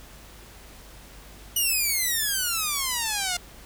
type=exponential sweep; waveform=5% pulse; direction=down; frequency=2960 to 698.5 Hz; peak=-13 dBFS; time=1.56-3.37 s; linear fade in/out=5 ms; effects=added 50 Hz sine -48 dBFS peak until 3.65 s + pink hiss -48 dBFS RMS until 3.65 s